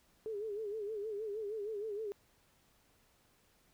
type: tone with vibrato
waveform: sine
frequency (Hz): 422.6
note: G#4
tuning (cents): +30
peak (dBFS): -37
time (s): 0.26-2.12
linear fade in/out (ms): 0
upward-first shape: sine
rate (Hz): 6.4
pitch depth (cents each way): 98
effects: pink hiss -70 dBFS RMS until 3.73 s